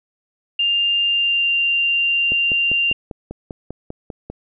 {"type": "tone with pitch glide", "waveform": "sine", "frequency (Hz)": [2800, 2782], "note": ["F7", "F7"], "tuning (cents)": [4, -7], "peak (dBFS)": -15, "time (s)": [0.59, 2.93], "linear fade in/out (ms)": 5, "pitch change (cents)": -11, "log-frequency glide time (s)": [1.05, 1.52]}
{"type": "click train", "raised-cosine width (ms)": 2, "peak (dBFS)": -16, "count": 11, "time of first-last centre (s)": [2.32, 4.3], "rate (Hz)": 5.05}
{"effects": []}